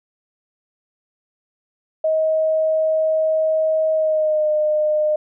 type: tone with pitch glide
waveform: sine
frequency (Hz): 632 to 609.1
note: D#5 to D#5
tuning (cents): +27 to -37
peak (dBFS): -15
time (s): 2.04-5.16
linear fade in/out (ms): 5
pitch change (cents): -64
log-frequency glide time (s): 3.93-4.5
effects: none